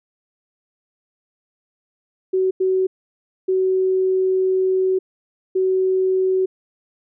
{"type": "tone bursts at uneven times", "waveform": "sine", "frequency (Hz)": 375.8, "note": "F#4", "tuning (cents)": 27, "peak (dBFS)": -15, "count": 4, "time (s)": [[2.33, 2.51], [2.6, 2.87], [3.48, 4.99], [5.55, 6.46]], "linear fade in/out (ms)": 10, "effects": []}